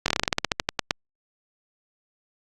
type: slowing click train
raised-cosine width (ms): 0.2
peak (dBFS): -3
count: 16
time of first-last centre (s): 0.06-0.909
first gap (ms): 21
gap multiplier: 1.13
effects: Opus 48 kbps

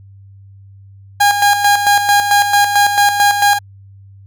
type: tone with tremolo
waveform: 30% pulse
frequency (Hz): 815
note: G#5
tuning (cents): -33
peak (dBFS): -5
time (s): 1.2-3.59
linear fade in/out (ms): 10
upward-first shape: square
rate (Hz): 4.5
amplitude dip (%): 55
effects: added 98 Hz sine -37 dBFS peak until 4.26 s

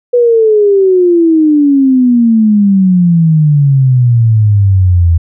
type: exponential sweep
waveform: sine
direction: down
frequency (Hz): 493 to 82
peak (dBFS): -4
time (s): 0.13-5.18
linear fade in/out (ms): 10
effects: none

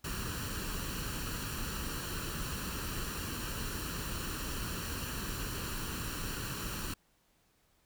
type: noise with comb filter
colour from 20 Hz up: pink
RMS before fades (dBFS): -38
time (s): 0.04-6.94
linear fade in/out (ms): 5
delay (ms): 0.7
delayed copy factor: +0.65
effects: pink hiss -71 dBFS RMS until 7.85 s

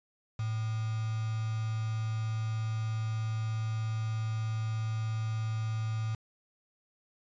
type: tone with quantisation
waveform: sine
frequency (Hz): 110.4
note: A2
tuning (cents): +6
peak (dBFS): -30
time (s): 0.39-6.15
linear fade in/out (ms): 5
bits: 7
effects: resampled to 16000 Hz

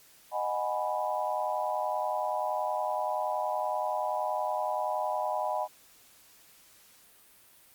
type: chord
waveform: sine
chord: G# minor seventh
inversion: second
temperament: equal with one note detuned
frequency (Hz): 618.3 / 740 / 830.6 / 987.8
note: D#5 / F#5 / G#5 / B5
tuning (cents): -11 / 0 / 0 / 0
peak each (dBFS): -33 / -34 / -34 / -34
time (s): 0.31-5.68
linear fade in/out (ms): 50
effects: white hiss -58 dBFS RMS until 7.74 s + Opus 48 kbps

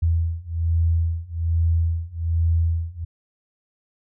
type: beating tone pair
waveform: sine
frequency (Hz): 82.41 / 83.61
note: E2 / E2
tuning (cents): 0 / +25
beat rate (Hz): 1.2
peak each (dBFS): -22 / -21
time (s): 0.02-3.05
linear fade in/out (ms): 10
effects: none

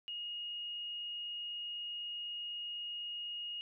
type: tone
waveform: sine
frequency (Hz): 2868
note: F7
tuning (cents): +45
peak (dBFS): -39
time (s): 0.08-3.61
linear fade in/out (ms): 0
effects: none

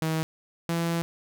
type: tone pair in turn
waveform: sawtooth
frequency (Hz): 159.6 / 168.02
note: D#3 / E3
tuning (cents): +44 / +33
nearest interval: minor second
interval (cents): 89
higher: second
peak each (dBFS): -21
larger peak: neither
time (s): 0.02-0.23 / 0.69-1.02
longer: second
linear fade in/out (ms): 0
effects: none

